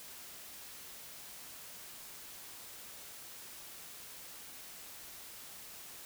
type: silence
effects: white hiss -50 dBFS RMS until 6.05 s